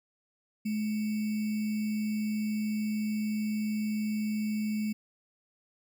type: tone with sample-and-hold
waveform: sine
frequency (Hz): 213.5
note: G#3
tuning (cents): +48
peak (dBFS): -28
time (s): 0.65-4.93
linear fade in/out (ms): 10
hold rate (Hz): 2450
effects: none